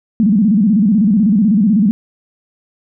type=tone with vibrato; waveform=sine; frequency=207.7 Hz; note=G#3; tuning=in tune; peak=-8 dBFS; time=0.2-1.91 s; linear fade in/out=0 ms; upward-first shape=square; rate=16 Hz; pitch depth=150 cents each way; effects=none